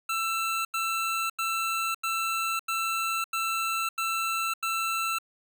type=tone bursts; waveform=25% pulse; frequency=1336 Hz; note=E6; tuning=23 cents sharp; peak=-23 dBFS; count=8; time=0.09-5.186 s; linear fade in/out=5 ms; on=560 ms; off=88 ms; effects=none